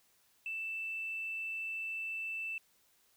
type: tone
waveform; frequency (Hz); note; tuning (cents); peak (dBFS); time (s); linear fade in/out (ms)
triangle; 2653; E7; +10; -33; 0.46-2.58; 2
effects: tanh soft clip ceiling -34 dBFS + white hiss -70 dBFS RMS until 3.16 s